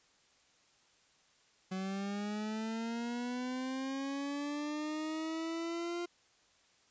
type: linear sweep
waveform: 40% pulse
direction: up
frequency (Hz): 186.4 to 349.2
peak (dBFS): -35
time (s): 1.71-6.06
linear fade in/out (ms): 10
effects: white hiss -68 dBFS RMS until 6.9 s + resampled to 16000 Hz